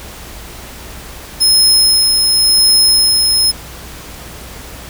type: tone with tremolo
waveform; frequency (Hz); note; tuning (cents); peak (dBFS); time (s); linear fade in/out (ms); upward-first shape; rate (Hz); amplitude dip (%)
sawtooth; 5160; E8; -38; -4; 1.4-3.52; 20; sine; 0.93; 30
effects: added 60 Hz sine -35 dBFS peak until 4.89 s + pink hiss -32 dBFS RMS until 4.89 s